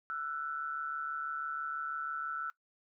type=tone pair together; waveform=sine; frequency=1333.9 / 1480 Hz; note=E6 / F#6; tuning=+20 / 0 cents; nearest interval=major second; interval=180 cents; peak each=-36 / -40 dBFS; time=0.1-2.5 s; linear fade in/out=0 ms; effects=noise-tail reverb RT60 0.1 s tail -19 dB re dry